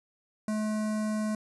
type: tone with notch filter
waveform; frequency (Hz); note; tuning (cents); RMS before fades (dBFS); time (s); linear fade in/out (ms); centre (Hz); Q
square; 214.5; A3; -44; -30; 0.48-1.35; 2; 3200; 0.78
effects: resampled to 24000 Hz